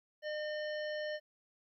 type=harmonic tone; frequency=606 Hz; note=D#5; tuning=46 cents flat; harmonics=1 / 3 / 5 / 7 / 9; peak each=-37 / -43 / -50 / -54 / -55 dBFS; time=0.22-1.2 s; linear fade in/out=50 ms; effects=13-bit